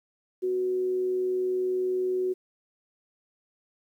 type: tone with amplitude modulation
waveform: sine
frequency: 370 Hz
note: F#4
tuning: in tune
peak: -23 dBFS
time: 0.42-2.34 s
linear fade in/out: 20 ms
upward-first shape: sine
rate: 120 Hz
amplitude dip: 25%
effects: 10-bit